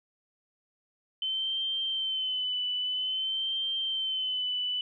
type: tone with vibrato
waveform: sine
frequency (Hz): 3065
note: G7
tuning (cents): -40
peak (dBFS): -28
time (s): 1.22-4.81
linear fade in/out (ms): 2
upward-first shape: sine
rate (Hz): 0.51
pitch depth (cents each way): 47
effects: none